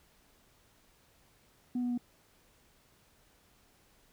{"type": "tone with pitch steps", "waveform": "sine", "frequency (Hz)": [246.9, 244.8, 242.7], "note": ["B3", "B3", "B3"], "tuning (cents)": [0, -15, -30], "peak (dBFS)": -28, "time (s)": [1.75, 1.978], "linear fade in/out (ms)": 5, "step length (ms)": 76, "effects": ["tanh soft clip ceiling -28 dBFS", "pink hiss -66 dBFS RMS until 4.12 s"]}